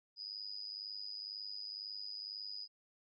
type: tone with amplitude modulation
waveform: sine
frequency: 4961 Hz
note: D#8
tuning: 6 cents flat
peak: -39 dBFS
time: 0.16-2.68 s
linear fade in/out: 50 ms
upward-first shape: sine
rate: 102 Hz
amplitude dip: 80%
effects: none